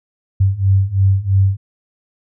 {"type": "beating tone pair", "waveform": "sine", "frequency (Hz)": [95.3, 98.3], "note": ["G2", "G2"], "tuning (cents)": [-48, 5], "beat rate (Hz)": 3, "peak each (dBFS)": [-15, -13], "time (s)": [0.4, 1.57], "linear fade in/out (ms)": 10, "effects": []}